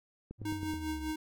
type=click train; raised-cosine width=3 ms; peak=-30 dBFS; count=5; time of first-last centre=0.31-0.738 s; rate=9.35 Hz
type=exponential sweep; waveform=triangle; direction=down; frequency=110 to 64.6 Hz; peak=-38 dBFS; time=0.38-1.14 s; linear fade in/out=50 ms
type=tone with tremolo; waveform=square; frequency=311.1 Hz; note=D#4; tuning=in tune; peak=-33 dBFS; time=0.45-1.16 s; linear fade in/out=5 ms; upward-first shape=triangle; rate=5 Hz; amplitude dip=70%
effects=none

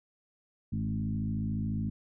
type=tone with frequency modulation; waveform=sine; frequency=155.56 Hz; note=D#3; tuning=in tune; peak=-29 dBFS; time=0.72-1.9 s; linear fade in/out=10 ms; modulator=54 Hz; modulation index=1.7; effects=none

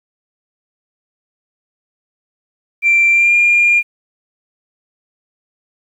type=tone with pitch glide; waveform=sine; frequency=2356 to 2407 Hz; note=D7 to D7; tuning=+5 to +42 cents; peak=-7 dBFS; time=2.82-3.83 s; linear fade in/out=50 ms; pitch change=+37 cents; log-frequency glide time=3.11-3.34 s; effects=tanh soft clip ceiling -4 dBFS + 8-bit

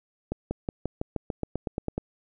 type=accelerating click train; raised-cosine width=2 ms; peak=-15 dBFS; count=13; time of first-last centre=0.32-1.98 s; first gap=190 ms; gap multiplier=0.94; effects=none

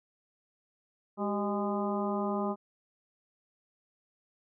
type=harmonic tone with a mistuned harmonic; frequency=205 Hz; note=G#3; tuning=22 cents flat; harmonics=1 / 2 / 3 / 4 / 5 / 6; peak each=-32 / -35 / -37 / -38 / -39 / -40 dBFS; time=1.17-2.56 s; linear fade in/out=50 ms; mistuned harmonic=2; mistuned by=-81 cents; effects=none

